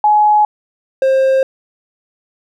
sine / triangle tone pair in turn, 843 / 531.1 Hz, G#5 / C5, +26 / +26 cents, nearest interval minor sixth, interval 800 cents, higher first, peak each -7 dBFS, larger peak neither, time 0.04-0.45 / 1.02-1.43 s, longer neither, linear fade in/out 2 ms, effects none

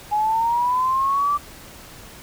sine linear sweep, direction up, 830 to 1174.7 Hz, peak -17 dBFS, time 0.11-1.38 s, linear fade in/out 20 ms, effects pink hiss -42 dBFS RMS until 2.22 s

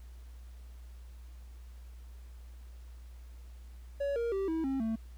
triangle tone with pitch steps, 563 / 468 / 389 / 323.4 / 268.8 / 223.4 Hz, C#5 / A#4 / G4 / E4 / C4 / A3, +27 / +7 / -13 / -33 / +47 / +27 cents, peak -28 dBFS, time 4-4.96 s, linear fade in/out 10 ms, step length 160 ms, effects added 60 Hz sine -46 dBFS peak until 5.17 s + pink hiss -65 dBFS RMS until 5.17 s

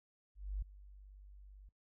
sine tone with ADSR envelope, 49 Hz, G1, in tune, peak -34 dBFS, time 0.35-1.69 s, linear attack 270 ms, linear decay 6 ms, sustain -19 dB, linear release 3 ms, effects noise-tail reverb RT60 0.1 s tail -21 dB re dry

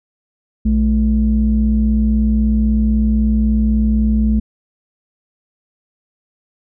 sine tone pair together, 60.04 / 216.2 Hz, B1 / A3, -48 / -30 cents, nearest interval octave + minor seventh, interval 2218 cents, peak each -13 dBFS, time 0.65-4.4 s, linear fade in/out 10 ms, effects tanh soft clip ceiling -5 dBFS

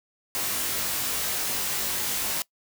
white noise with comb filter, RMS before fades -28 dBFS, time 0.35-2.42 s, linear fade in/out 0 ms, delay 20 ms, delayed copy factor +0.85, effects noise-tail reverb RT60 0.1 s tail -22 dB re dry

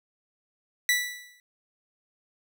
sawtooth tone with exponential decay, 1966 Hz, B6, 8 cents flat, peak -15 dBFS, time 0.89-1.4 s, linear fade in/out 1 ms, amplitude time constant 110 ms, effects none

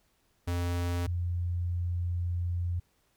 square / sine tone pair in turn, 87.4 / 87.4 Hz, F2 / F2, +2 / +2 cents, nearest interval unison, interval 0 cents, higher neither, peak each -29 / -28 dBFS, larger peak second, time 0.47-1.07 / 1.07-2.8 s, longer second, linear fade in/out 10 ms, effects pink hiss -71 dBFS RMS until 3.16 s

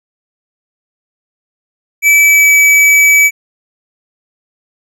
square tone with pitch glide, 2306 to 2291 Hz, D7 to D7, -32 to -44 cents, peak -5 dBFS, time 2.02-3.31 s, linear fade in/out 50 ms, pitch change -12 cents, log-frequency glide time 2.2-2.5 s, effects none

